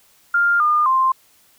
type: tone with pitch steps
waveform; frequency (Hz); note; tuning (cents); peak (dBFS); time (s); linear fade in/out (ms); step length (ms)
sine; 1400 / 1211.8 / 1048.8; F6 / D#6 / C6; +4 / -46 / +4; -13; 0.34-1.12; 5; 260
effects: white hiss -55 dBFS RMS until 1.58 s